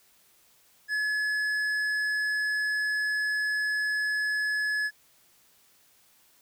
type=tone with tanh clipping; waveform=sine; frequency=1704 Hz; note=G#6; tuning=44 cents sharp; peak=-27 dBFS; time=0.88-4.91 s; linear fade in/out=50 ms; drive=9 dB; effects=white hiss -62 dBFS RMS until 6.41 s